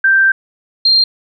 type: tone pair in turn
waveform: sine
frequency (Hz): 1569 / 4189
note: G6 / C8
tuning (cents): +1 / +1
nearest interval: octave + perfect fourth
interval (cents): 1700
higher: second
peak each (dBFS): -7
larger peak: neither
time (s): 0.04-0.32 / 0.85-1.04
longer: first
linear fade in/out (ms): 5
effects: none